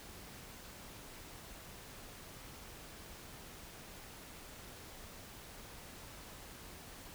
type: silence
effects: pink hiss -52 dBFS RMS until 7.14 s